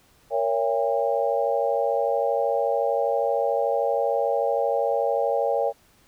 sine chord, A# diminished seventh, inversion none, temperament just, 466.2 / 559.4 / 671.3 / 805.5 Hz, A#4 / C#5 / E5 / G5, 0 / +16 / +31 / +47 cents, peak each -26 / -24 / -28 / -27 dBFS, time 0.3-5.73 s, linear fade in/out 50 ms, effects pink hiss -59 dBFS RMS until 6.07 s

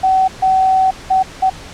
sine tone bursts at uneven times, 758 Hz, F#5, 42 cents sharp, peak -9 dBFS, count 4, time 0.03-0.28 / 0.42-0.91 / 1.1-1.23 / 1.42-1.5 s, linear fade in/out 10 ms, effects pink hiss -34 dBFS RMS until 1.73 s + low-pass 7000 Hz 12 dB/octave

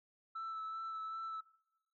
sine tone with vibrato, 1318.5 Hz, E6, in tune, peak -38 dBFS, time 0.35-1.41 s, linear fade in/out 10 ms, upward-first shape sine, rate 2.6 Hz, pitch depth 16 cents each way, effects noise-tail reverb RT60 0.9 s tail -21 dB re dry + tanh soft clip ceiling -38 dBFS

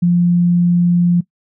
sine tone, 174.61 Hz, F3, in tune, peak -9 dBFS, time 0.02-1.21 s, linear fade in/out 10 ms, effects noise-tail reverb RT60 0.1 s tail -20 dB re dry

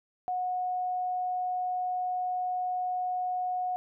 sine tone, 730 Hz, F#5, 24 cents flat, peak -28 dBFS, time 0.28-3.76 s, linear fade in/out 0 ms, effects none

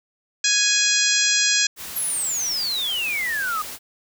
harmonic tone, 830.6 Hz, G#5, in tune, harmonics 2 / 3 / 4 / 5 / 6 / 7 / 8 / 9, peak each -25 / -25 / -25 / -25 / -25 / -25 / -25 / -25 dBFS, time 0.44-1.67 s, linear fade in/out 5 ms
white noise, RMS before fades -34 dBFS, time 1.76-3.79 s, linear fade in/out 50 ms
sine exponential sweep, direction down, 11640 to 1208 Hz, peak -22 dBFS, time 1.96-3.62 s, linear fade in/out 5 ms
effects none

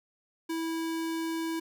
square tone, 327.1 Hz, E4, 13 cents flat, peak -31 dBFS, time 0.49-1.6 s, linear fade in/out 10 ms, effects none

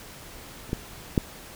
clicks, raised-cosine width 3 ms, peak -29 / -13 / -7 dBFS, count 3, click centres 0.694 / 0.731 / 1.178 s, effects pink hiss -44 dBFS RMS until 1.55 s

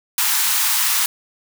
white high-pass noise, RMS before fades -18 dBFS, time 0.18-1.06 s, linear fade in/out 2 ms, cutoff 820 Hz, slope 96 dB/octave, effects none

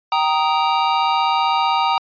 square chord, Eb major, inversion first, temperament just, 777.8 / 933.4 / 1244.5 Hz, G5 / Bb5 / Eb6, -14 / +2 / 0 cents, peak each -21 / -19 / -22 dBFS, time 0.12-1.98 s, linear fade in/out 2 ms, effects resampled to 11025 Hz

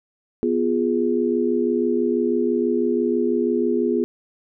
sine chord, F diminished, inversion second, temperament equal, 246.9 / 349.2 / 415.3 Hz, Cb4 / F4 / Ab4, 0 / 0 / 0 cents, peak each -22 dBFS, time 0.43-4.04 s, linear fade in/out 0 ms, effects none

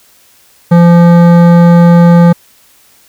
triangle tone with hard clipping, 171.8 Hz, F3, 28 cents flat, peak -3 dBFS, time 0.71-2.33 s, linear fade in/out 10 ms, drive 18 dB, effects white hiss -45 dBFS RMS until 3.08 s

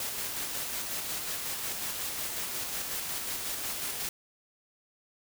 white noise with tremolo, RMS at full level -34 dBFS, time 0-4.09 s, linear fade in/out 2 ms, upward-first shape square, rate 5.5 Hz, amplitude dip 25%, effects none

